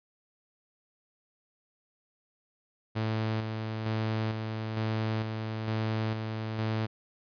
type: tone with tremolo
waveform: sawtooth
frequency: 110 Hz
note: A2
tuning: in tune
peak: -24 dBFS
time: 2.95-6.87 s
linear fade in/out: 20 ms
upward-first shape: square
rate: 1.1 Hz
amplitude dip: 40%
effects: resampled to 11025 Hz

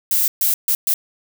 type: noise bursts at uneven times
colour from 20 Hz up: violet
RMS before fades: -17 dBFS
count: 4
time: 0.11-0.28 / 0.41-0.54 / 0.68-0.75 / 0.87-0.94 s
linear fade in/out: 2 ms
effects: none

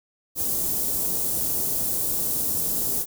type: band-stop noise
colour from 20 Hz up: white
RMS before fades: -25 dBFS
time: 0.35-3.06 s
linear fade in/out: 50 ms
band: 490 to 9000 Hz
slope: 12 dB/octave
effects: none

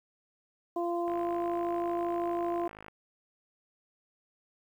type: harmonic tone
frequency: 344.6 Hz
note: F4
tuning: 23 cents flat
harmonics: 1 / 2 / 3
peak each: -31 / -33 / -39 dBFS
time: 0.76-2.68 s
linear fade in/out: 5 ms
type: click train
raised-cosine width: 0.5 ms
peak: -30 dBFS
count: 96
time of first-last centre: 1.08-2.883 s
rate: 52.7 Hz
effects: 10-bit

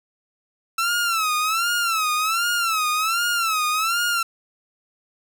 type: tone with vibrato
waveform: sawtooth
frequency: 1324 Hz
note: E6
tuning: 7 cents sharp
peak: -16 dBFS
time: 0.78-4.23 s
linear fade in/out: 5 ms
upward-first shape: sine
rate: 1.3 Hz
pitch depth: 130 cents each way
effects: none

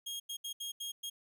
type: tone bursts at uneven times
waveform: sawtooth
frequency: 3257 Hz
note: G#7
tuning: 34 cents flat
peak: -35 dBFS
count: 6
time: 0.06-0.2 / 0.29-0.37 / 0.44-0.53 / 0.6-0.72 / 0.8-0.92 / 1.03-1.1 s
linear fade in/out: 10 ms
effects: none

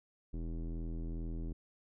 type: tone with low-pass filter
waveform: square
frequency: 41.2 Hz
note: E1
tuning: in tune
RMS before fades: -39 dBFS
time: 0.33-1.53 s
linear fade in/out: 10 ms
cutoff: 310 Hz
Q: 2.1
effects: none

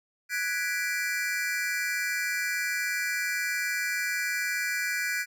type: chord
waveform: square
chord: G# half-diminished seventh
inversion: third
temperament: equal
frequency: 1480 / 1661.2 / 1975.5 / 2349 Hz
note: F#6 / G#6 / B6 / D7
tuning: 0 / 0 / 0 / 0 cents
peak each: -34 dBFS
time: 0.29-5.26 s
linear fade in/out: 50 ms
effects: none

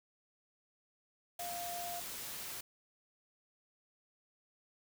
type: tone in noise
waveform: sine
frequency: 698.5 Hz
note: F5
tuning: in tune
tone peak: -41 dBFS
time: 1.39-2 s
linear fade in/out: 5 ms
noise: white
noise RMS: -44 dBFS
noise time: 1.39-2.61 s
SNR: 0 dB
effects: none

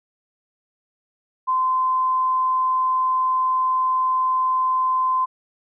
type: tone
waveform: sine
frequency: 1032 Hz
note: C6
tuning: 24 cents flat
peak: -17 dBFS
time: 1.47-5.26 s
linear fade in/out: 20 ms
effects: none

